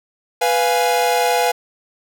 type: chord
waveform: 45% pulse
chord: F diminished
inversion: second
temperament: equal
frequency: 493.9 / 698.5 / 830.6 Hz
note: Cb5 / F5 / Ab5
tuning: 0 / 0 / 0 cents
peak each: -19 dBFS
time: 0.41-1.52 s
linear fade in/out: 10 ms
effects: none